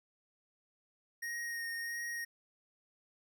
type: tone with vibrato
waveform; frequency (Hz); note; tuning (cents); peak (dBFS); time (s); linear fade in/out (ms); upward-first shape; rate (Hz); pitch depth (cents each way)
square; 1864.7; A#6; 0; -38; 1.22-2.25; 10; sine; 1.5; 15
effects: none